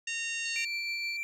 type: harmonic tone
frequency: 920 Hz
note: A#5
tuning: 23 cents flat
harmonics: 2 / 3 / 4 / 5 / 6 / 7 / 8 / 9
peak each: -39 / -34 / -44 / -47 / -47 / -41 / -48 / -49 dBFS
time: 0.07-0.65 s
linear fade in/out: 5 ms
type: tone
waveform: sine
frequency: 4453 Hz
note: C#8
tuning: 7 cents sharp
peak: -38 dBFS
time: 0.45-1.17 s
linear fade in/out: 5 ms
type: tone with tremolo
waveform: triangle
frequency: 2349 Hz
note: D7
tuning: in tune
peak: -30 dBFS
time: 0.56-1.23 s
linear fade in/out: 0 ms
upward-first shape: sine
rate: 6.4 Hz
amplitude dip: 25%
effects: none